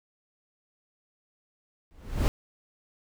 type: noise with exponential growth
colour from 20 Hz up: brown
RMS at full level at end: -18 dBFS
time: 1.91-2.28 s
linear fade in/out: 0 ms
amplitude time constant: 79 ms
effects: none